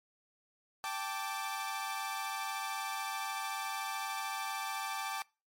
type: chord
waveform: sawtooth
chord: G suspended second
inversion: none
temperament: equal with one note detuned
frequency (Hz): 784 / 880 / 1169.2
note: G5 / A5 / D6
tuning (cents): 0 / 0 / -8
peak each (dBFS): -37 / -37 / -36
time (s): 0.84-5.22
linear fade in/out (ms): 0
effects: noise-tail reverb RT60 0.3 s tail -24 dB re dry + MP3 64 kbps